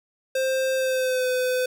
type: tone with pitch glide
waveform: square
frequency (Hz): 525 to 506.2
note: C5 to B4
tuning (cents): +6 to +43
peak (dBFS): -22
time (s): 0.35-1.66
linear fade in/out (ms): 5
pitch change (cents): -63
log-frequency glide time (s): 0.76-1.28
effects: none